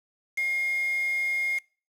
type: tone with quantisation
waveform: sine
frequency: 2136 Hz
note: C7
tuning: 35 cents sharp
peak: -24 dBFS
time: 0.37-1.59 s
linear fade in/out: 10 ms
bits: 6
effects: noise-tail reverb RT60 0.4 s tail -25 dB re dry + low-pass 12000 Hz 12 dB/octave